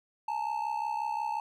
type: ring-modulated tone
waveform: triangle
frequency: 880 Hz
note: A5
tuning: in tune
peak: -25 dBFS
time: 0.28-1.4 s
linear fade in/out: 2 ms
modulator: 32.8 Hz
effects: none